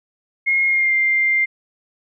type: tone with pitch glide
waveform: sine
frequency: 2150 to 2100 Hz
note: C7 to C7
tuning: +47 to +6 cents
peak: -14 dBFS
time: 0.46-1.46 s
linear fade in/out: 20 ms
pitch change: -41 cents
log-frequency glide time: 0.66-0.93 s
effects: none